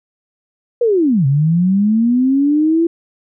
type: linear two-way sweep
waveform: sine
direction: down then up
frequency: 493.9 to 132 to 339.2 Hz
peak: -10 dBFS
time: 0.81-2.87 s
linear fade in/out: 5 ms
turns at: 1.26 s
effects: none